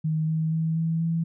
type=tone with pitch steps; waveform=sine; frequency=157.1 / 159.11 / 161.14 / 163.2 / 165.29 Hz; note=D#3 / D#3 / E3 / E3 / E3; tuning=+17 / +39 / -39 / -17 / +5 cents; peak=-22 dBFS; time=0.04-1.24 s; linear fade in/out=10 ms; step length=240 ms; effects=none